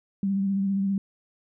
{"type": "tone with vibrato", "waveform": "sine", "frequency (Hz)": 196, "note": "G3", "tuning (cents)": 0, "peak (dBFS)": -22, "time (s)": [0.23, 0.98], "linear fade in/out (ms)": 2, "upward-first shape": "sine", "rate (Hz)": 15, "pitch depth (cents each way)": 29, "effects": []}